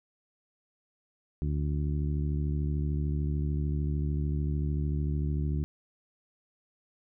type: harmonic tone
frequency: 73.42 Hz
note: D2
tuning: in tune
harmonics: 1 / 2 / 3 / 4 / 5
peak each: -29 / -31 / -40 / -40 / -45 dBFS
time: 1.42-5.64 s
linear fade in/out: 0 ms
effects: none